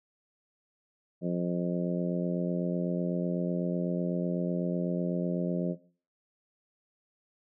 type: harmonic tone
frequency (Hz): 88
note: F2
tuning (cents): +14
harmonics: 2 / 3 / 4 / 5 / 6 / 7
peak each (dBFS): -29 / -36 / -36 / -40 / -39 / -38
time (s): 1.21-5.76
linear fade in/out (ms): 50
effects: noise-tail reverb RT60 0.4 s tail -17 dB re dry